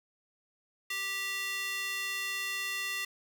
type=tone with high-pass filter; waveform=square; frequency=392 Hz; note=G4; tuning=in tune; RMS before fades=-35 dBFS; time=0.9-3.05 s; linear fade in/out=5 ms; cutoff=2200 Hz; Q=2.1; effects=none